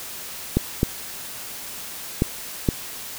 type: clicks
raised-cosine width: 3 ms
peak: -4 dBFS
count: 4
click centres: 0.57 / 0.831 / 2.221 / 2.688 s
effects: white hiss -35 dBFS RMS until 3.18 s